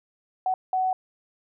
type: tone bursts at uneven times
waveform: sine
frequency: 748 Hz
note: F#5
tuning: 19 cents sharp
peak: -21 dBFS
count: 2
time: 0.46-0.54 / 0.73-0.93 s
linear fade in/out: 2 ms
effects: none